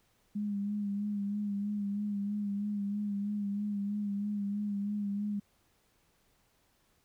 sine tone with vibrato, 204.1 Hz, G#3, 30 cents flat, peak -31 dBFS, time 0.35-5.4 s, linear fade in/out 10 ms, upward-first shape sine, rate 3.1 Hz, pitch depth 36 cents each way, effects pink hiss -71 dBFS RMS until 7.04 s

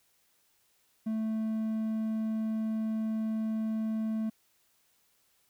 triangle tone, 220 Hz, A3, in tune, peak -27 dBFS, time 1.06-4.3 s, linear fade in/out 10 ms, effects white hiss -70 dBFS RMS until 5.49 s

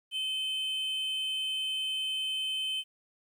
triangle tone pair together, 2565 / 3075 Hz, E7 / G7, -48 / -34 cents, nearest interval minor third, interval 314 cents, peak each -39 / -29 dBFS, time 0.11-2.84 s, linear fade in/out 50 ms, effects 11-bit

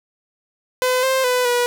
sawtooth tone with pitch steps, 507 / 526 / 499.4 / 486.1 Hz, B4 / C5 / B4 / B4, +45 / +9 / +19 / -28 cents, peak -12 dBFS, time 0.82-1.66 s, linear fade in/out 0 ms, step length 210 ms, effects none

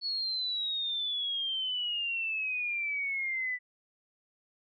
sine exponential sweep, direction down, 4414 to 1975.5 Hz, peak -30 dBFS, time 0.01-3.59 s, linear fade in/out 50 ms, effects none

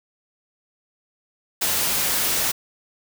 white noise, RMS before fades -22 dBFS, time 1.61-2.52 s, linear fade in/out 10 ms, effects none

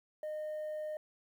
sine tone, 613 Hz, D#5, 26 cents flat, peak -34 dBFS, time 0.23-0.97 s, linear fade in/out 2 ms, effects tanh soft clip ceiling -36 dBFS + 11-bit

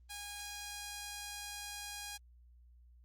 5% pulse tone, 820 Hz, G#5, 22 cents flat, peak -31 dBFS, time 0.09-2.18 s, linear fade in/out 20 ms, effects added 60 Hz sine -58 dBFS peak until 3.04 s + Opus 24 kbps

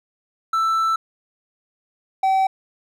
triangle tone pair in turn, 1326 / 767 Hz, E6 / G5, +10 / -38 cents, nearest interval major sixth, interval 948 cents, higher first, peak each -15 / -13 dBFS, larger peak second, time 0.53-0.96 / 2.23-2.47 s, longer first, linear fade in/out 5 ms, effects none

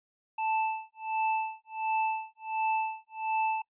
square tone with tremolo, 880 Hz, A5, in tune, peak -26 dBFS, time 0.38-3.62 s, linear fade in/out 5 ms, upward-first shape sine, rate 1.4 Hz, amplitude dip 100%, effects noise-tail reverb RT60 0.1 s tail -24 dB re dry + resampled to 8000 Hz

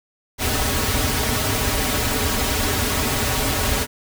pink noise with comb filter, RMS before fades -21 dBFS, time 0.38-3.87 s, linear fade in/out 50 ms, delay 5.8 ms, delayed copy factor -0.9, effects none

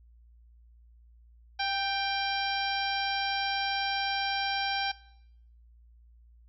harmonic tone with a mistuned harmonic, 791 Hz, G5, 15 cents sharp, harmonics 1 / 2 / 3 / 4 / 5 / 6 / 7, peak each -31 / -34 / -36 / -37 / -38 / -39 / -39 dBFS, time 1.59-4.92 s, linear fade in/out 10 ms, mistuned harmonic 2, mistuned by -24 cents, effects noise-tail reverb RT60 0.8 s tail -23 dB re dry + added 58 Hz sine -54 dBFS peak until 6.48 s

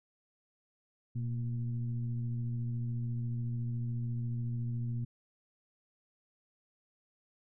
sine tone with frequency modulation, 120 Hz, B2, 49 cents flat, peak -32 dBFS, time 1.15-5.05 s, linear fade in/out 10 ms, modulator 113 Hz, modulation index 0.58, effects none

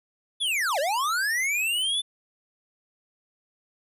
square linear two-way sweep, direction down then up, 3541 to 523.3 to 3541 Hz, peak -24 dBFS, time 0.4-2.02 s, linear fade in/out 20 ms, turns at 0.79 s, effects resampled to 32000 Hz

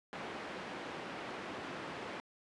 pink band-pass noise, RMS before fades -44 dBFS, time 0.13-2.2 s, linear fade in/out 0 ms, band 240 to 2500 Hz, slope 12 dB/octave, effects resampled to 24000 Hz

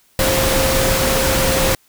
sine tone in noise, 530 Hz, C5, 22 cents sharp, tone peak -19 dBFS, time 0.19-1.75 s, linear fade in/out 2 ms, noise pink, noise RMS -17 dBFS, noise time 0.19-1.75 s, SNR -5 dB, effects white hiss -56 dBFS RMS until 1.88 s

